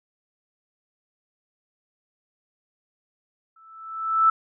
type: tone with exponential growth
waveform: sine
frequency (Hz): 1318.5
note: E6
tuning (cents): 0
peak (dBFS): -12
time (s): 3.56-4.3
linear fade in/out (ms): 5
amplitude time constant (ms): 160
effects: none